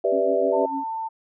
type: chord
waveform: sine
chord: E minor seventh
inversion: first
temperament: equal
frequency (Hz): 392 / 493.9 / 587.3 / 659.3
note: G4 / B4 / D5 / E5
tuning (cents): 0 / 0 / 0 / 0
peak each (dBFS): -24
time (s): 0.04-0.66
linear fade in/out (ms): 5
type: tone with tremolo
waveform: sine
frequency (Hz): 275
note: C#4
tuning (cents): -14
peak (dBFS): -26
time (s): 0.12-0.84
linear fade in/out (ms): 5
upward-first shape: sine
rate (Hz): 6.6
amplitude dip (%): 80
type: tone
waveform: sine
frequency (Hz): 894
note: A5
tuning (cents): +27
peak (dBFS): -26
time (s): 0.52-1.09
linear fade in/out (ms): 20
effects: none